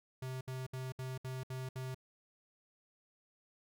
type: tone bursts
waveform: square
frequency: 129.7 Hz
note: C3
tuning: 15 cents flat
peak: -40 dBFS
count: 7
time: 0.22-1.946 s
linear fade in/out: 5 ms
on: 190 ms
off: 66 ms
effects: none